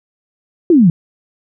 sine exponential sweep, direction down, 370 to 155.56 Hz, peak -5 dBFS, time 0.7-0.9 s, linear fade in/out 2 ms, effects none

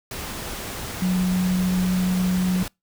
sine tone in noise, 183.2 Hz, F#3, 17 cents flat, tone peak -18 dBFS, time 1.02-2.63 s, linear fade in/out 2 ms, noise pink, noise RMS -32 dBFS, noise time 0.11-2.68 s, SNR +11 dB, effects noise-tail reverb RT60 0.2 s tail -26 dB re dry

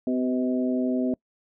harmonic tone with a mistuned harmonic, 127 Hz, B2, 49 cents sharp, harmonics 2 / 3 / 4 / 5, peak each -23 / -31 / -35 / -32 dBFS, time 0.07-1.14 s, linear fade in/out 2 ms, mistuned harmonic 4, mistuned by -22 cents, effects noise-tail reverb RT60 0.1 s tail -25 dB re dry

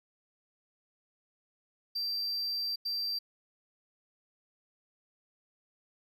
triangle tone bursts at uneven times, 4699 Hz, D8, in tune, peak -30 dBFS, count 2, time 1.95-2.76 / 2.85-3.19 s, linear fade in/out 10 ms, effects none

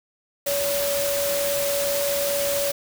sine tone in noise, 567 Hz, C#5, 39 cents sharp, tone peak -23 dBFS, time 0.46-2.72 s, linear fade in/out 10 ms, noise white, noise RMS -27 dBFS, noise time 0.46-2.72 s, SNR +1 dB, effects none

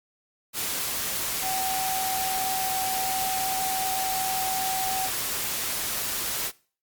sine tone in noise, 761 Hz, F#5, 48 cents sharp, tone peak -28 dBFS, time 1.41-5.1 s, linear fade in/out 50 ms, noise white, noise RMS -29 dBFS, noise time 0.53-6.52 s, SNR -2 dB, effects noise-tail reverb RT60 0.4 s tail -21 dB re dry + Opus 48 kbps

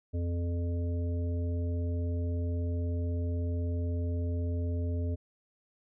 harmonic tone, 86.1 Hz, F2, 24 cents flat, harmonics 1 / 3 / 5 / 7, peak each -29 / -39 / -43 / -46 dBFS, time 0.13-5.16 s, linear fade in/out 20 ms, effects none

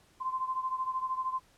sine beating tone pair, 1035 / 1048 Hz, C6 / C6, -19 / +2 cents, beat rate 13 Hz, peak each -32 / -36 dBFS, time 0.2-1.4 s, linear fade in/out 20 ms, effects pink hiss -64 dBFS RMS until 1.57 s + low-pass 11000 Hz 12 dB/octave

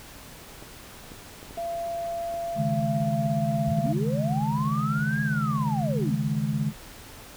clicks, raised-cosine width 2 ms, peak -30 dBFS, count 10, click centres 0.625 / 1.119 / 1.429 / 1.509 / 1.574 / 2.341 / 3.081 / 3.259 / 3.787 / 3.861 s
sine tone, 680 Hz, F5, 46 cents flat, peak -28 dBFS, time 1.57-3.93 s, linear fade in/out 10 ms
sine chord, C# suspended second, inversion none, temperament equal with one note detuned, 138.59 / 155.56 / 212.9 Hz, C#3 / D#3 / G#3, 0 / 0 / +43 cents, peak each -28 dBFS, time 2.55-6.73 s, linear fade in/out 50 ms
sine linear two-way sweep, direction up then down, 55 to 1661.2 to 148 Hz, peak -29 dBFS, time 3.67-6.17 s, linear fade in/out 10 ms, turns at 5.22 s
effects pink hiss -45 dBFS RMS until 7.36 s

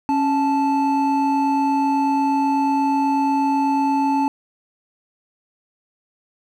triangle tone pair together, 275.6 / 875 Hz, C#4 / A5, -10 / -10 cents, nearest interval octave + minor sixth, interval 2000 cents, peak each -17 dBFS, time 0.09-4.28 s, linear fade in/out 0 ms, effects none

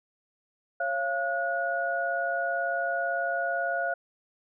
sine tone cluster, 549 / 687 / 1454 Hz, C#5 / F5 / F#6, -17 / -29 / -31 cents, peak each -33 / -29 / -30 dBFS, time 0.8-3.94 s, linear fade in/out 5 ms, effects none

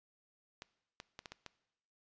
clicks, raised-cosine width 0.2 ms, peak -28 dBFS, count 6, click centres 0.621 / 1.001 / 1.191 / 1.258 / 1.32 / 1.463 s, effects noise-tail reverb RT60 0.9 s tail -20 dB re dry + resampled to 16000 Hz

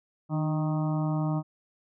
harmonic tone with a mistuned harmonic, 155.56 Hz, D#3, in tune, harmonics 1 / 2 / 4 / 5 / 6 / 7 / 8, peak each -26 / -32 / -38 / -40 / -42 / -43 / -44 dBFS, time 0.29-1.43 s, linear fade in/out 50 ms, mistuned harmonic 2, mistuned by -44 cents, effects none

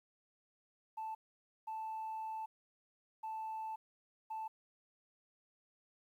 sine tone bursts at uneven times, 880 Hz, A5, in tune, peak -38 dBFS, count 4, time 0.97-1.15 / 1.67-2.46 / 3.23-3.76 / 4.3-4.48 s, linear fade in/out 10 ms, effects tanh soft clip ceiling -37 dBFS + 12-bit

